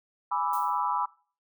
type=chord; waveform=sine; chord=E dominant seventh; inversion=first; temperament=equal; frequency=830.6 / 987.8 / 1174.7 / 1318.5 Hz; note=G#5 / B5 / D6 / E6; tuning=0 / 0 / 0 / 0 cents; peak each=-32 / -28 / -32 / -34 dBFS; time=0.31-1.06 s; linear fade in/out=10 ms
type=noise with exponential decay; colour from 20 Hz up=violet; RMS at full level=-39 dBFS; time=0.53-0.88 s; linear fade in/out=5 ms; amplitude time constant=76 ms
effects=noise-tail reverb RT60 0.4 s tail -21 dB re dry